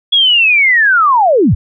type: linear sweep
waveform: sine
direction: down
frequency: 3385 to 58.6 Hz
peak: -6 dBFS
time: 0.12-1.55 s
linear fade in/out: 10 ms
effects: none